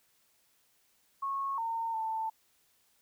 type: tone with pitch steps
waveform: sine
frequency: 1097 / 912 / 888 Hz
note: C#6 / A#5 / A5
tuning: -18 / -38 / +16 cents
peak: -31 dBFS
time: 1.22-2.3 s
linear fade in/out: 10 ms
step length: 360 ms
effects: white hiss -70 dBFS RMS until 3.01 s